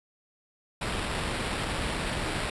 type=noise with sample-and-hold; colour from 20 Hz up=pink; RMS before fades=-31 dBFS; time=0.81-2.5 s; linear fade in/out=5 ms; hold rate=6300 Hz; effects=resampled to 24000 Hz